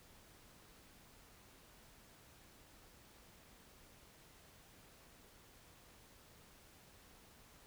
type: silence
effects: pink hiss -63 dBFS RMS until 7.66 s